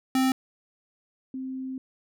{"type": "tone pair in turn", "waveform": ["square", "sine"], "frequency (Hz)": [261.6, 261.6], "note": ["C4", "C4"], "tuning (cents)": [0, 0], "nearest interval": "unison", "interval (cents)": 0, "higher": "neither", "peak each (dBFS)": [-21, -31], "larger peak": "first", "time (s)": [[0.15, 0.32], [1.34, 1.78]], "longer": "second", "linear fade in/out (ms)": 2, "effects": []}